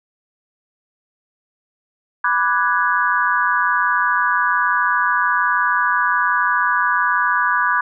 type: chord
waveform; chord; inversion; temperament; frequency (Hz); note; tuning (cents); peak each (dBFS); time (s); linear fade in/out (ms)
sine; G# half-diminished seventh; first; equal; 987.8 / 1174.7 / 1480 / 1661.2; B5 / D6 / F#6 / G#6; 0 / 0 / 0 / 0; -20; 2.24-7.81; 5
effects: none